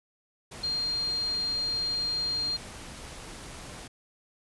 sine tone in noise, 4200 Hz, C8, 6 cents sharp, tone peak -27 dBFS, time 0.63-2.57 s, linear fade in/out 10 ms, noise pink, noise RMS -43 dBFS, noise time 0.51-3.88 s, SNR +13 dB, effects resampled to 24000 Hz

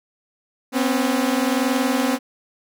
sawtooth tone pair together, 248.9 / 270 Hz, B3 / C#4, +14 / -45 cents, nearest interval minor second, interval 141 cents, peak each -17 / -17 dBFS, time 0.72-2.19 s, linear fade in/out 50 ms, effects none

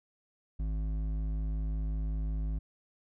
sine tone with hard clipping, 52.7 Hz, G#1, 26 cents sharp, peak -32 dBFS, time 0.59-2.59 s, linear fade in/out 10 ms, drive 9 dB, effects none

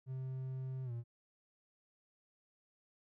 triangle tone with pitch glide, 130.81 to 117.89 Hz, C3 to A#2, 0 to +20 cents, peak -37 dBFS, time 0.06-1.04 s, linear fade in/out 50 ms, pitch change -180 cents, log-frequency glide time 0.84-0.92 s, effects none

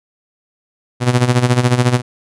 sawtooth tone with tremolo, 123.47 Hz, B2, in tune, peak -4 dBFS, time 1-2.02 s, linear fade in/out 50 ms, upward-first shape sine, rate 14 Hz, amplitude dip 75%, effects resampled to 24000 Hz

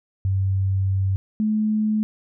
sine tone pair in turn, 96.2 / 214.8 Hz, G2 / A3, -32 / -41 cents, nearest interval octave + major second, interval 1391 cents, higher second, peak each -18 dBFS, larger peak neither, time 0.25-1.16 / 1.4-2.03 s, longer first, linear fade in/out 0 ms, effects none

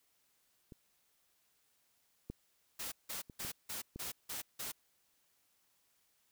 clicks, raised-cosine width 3 ms, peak -38 / -29 / -37 / -35 / -32 dBFS, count 5, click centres 0.722 / 2.3 / 3.298 / 3.449 / 3.96 s
white noise bursts, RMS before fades -42 dBFS, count 7, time 2.79-4.72 s, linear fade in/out 10 ms, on 130 ms, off 170 ms
effects white hiss -75 dBFS RMS until 6.31 s

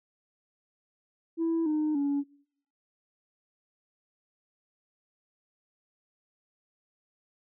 sine tone with pitch steps, 329.6 / 305.8 / 283.6 Hz, E4 / D#4 / C#4, 0 / -30 / +40 cents, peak -23 dBFS, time 1.37-2.24 s, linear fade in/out 50 ms, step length 290 ms, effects noise-tail reverb RT60 0.6 s tail -22 dB re dry + tanh soft clip ceiling -23 dBFS

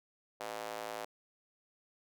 square tone with high-pass filter, 55.1 Hz, A1, 3 cents sharp, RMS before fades -42 dBFS, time 0.4-1.05 s, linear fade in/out 5 ms, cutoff 610 Hz, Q 1.8, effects none

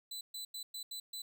sawtooth tone bursts at uneven times, 4000 Hz, B7, 21 cents sharp, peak -38 dBFS, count 6, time 0.11-0.21 / 0.34-0.45 / 0.54-0.63 / 0.74-0.83 / 0.91-1 / 1.13-1.22 s, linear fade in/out 5 ms, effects none

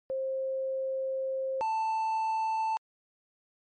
sine / triangle tone pair in turn, 530 / 884.7 Hz, C5 / A5, +22 / +9 cents, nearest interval major sixth, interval 887 cents, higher second, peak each -29 / -25 dBFS, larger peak second, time 0.1-1.61 / 1.61-2.77 s, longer first, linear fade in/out 0 ms, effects MP3 32 kbps

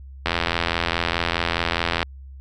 click train, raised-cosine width 0.3 ms, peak -4 dBFS, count 151, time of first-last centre 0.26-2.029 s, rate 84.8 Hz, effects added 67 Hz sine -37 dBFS peak until 2.4 s

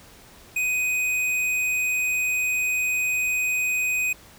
triangle tone with tanh clipping, 2500 Hz, D#7, 8 cents sharp, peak -23 dBFS, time 0.56-4.13 s, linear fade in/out 5 ms, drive 18 dB, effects pink hiss -49 dBFS RMS until 4.38 s

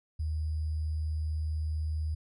sine tone with sample-and-hold, 77.78 Hz, D#2, in tune, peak -29 dBFS, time 0.19-2.15 s, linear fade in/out 10 ms, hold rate 4900 Hz, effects resampled to 24000 Hz

